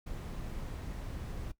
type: noise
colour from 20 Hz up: brown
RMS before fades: -40 dBFS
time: 0.06-1.52 s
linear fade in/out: 10 ms
effects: noise-tail reverb RT60 0.1 s tail -18 dB re dry